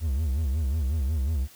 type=tone with vibrato; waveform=triangle; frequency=72.4 Hz; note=D2; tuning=24 cents flat; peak=-21 dBFS; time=0-1.48 s; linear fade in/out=50 ms; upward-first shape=sine; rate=5.5 Hz; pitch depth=210 cents each way; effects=white hiss -52 dBFS RMS until 1.55 s